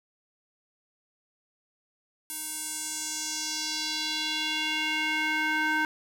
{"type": "tone with band-pass filter sweep", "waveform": "square", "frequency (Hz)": 309.7, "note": "D#4", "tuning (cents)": -8, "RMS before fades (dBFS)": -30, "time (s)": [2.3, 5.85], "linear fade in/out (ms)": 0, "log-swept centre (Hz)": [11000, 1500], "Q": 2.2, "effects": ["8-bit"]}